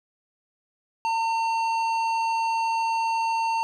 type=tone with tanh clipping; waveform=triangle; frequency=907 Hz; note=A#5; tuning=48 cents flat; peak=-24 dBFS; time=1.05-3.63 s; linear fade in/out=0 ms; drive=16 dB; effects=none